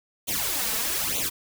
white noise with flanger, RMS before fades -27 dBFS, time 0.27-1.3 s, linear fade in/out 20 ms, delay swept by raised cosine 0.29 to 4.59 ms, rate 1.1 Hz, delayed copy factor +0.95, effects none

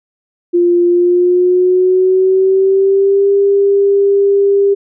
sine tone with pitch glide, 349.2 to 398.8 Hz, F4 to G4, 0 to +30 cents, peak -7 dBFS, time 0.53-4.75 s, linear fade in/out 20 ms, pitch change +230 cents, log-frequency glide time 0.86-3.29 s, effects none

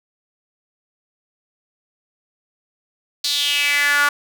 sawtooth tone with high-pass filter sweep, 288.6 Hz, D4, 30 cents flat, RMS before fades -18 dBFS, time 3.24-4.09 s, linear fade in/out 5 ms, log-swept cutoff 4300 to 1300 Hz, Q 4.8, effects none

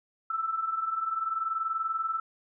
sine tone pair together, 1305.5 / 1326 Hz, E6 / E6, -17 / +10 cents, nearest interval unison, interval 27 cents, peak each -34 / -29 dBFS, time 0.3-2.2 s, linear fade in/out 5 ms, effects none

